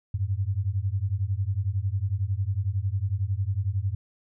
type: beating tone pair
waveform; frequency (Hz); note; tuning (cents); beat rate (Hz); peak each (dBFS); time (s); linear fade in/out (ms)
sine; 92.5 / 103.5; F#2 / G#2; 0 / -5; 11; -27; 0.14-3.95; 5
effects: none